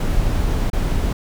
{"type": "noise with dropouts", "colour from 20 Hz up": "brown", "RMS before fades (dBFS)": -18, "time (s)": [0, 1.13], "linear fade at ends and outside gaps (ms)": 5, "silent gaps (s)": [0.701, 0.731], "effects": []}